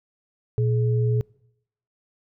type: tone pair together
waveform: sine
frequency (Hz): 119.06 / 422.8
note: A#2 / G#4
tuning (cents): +37 / +31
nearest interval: octave + minor seventh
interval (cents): 2194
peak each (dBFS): -19 / -27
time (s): 0.58-1.21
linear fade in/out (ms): 0
effects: noise-tail reverb RT60 0.8 s tail -25 dB re dry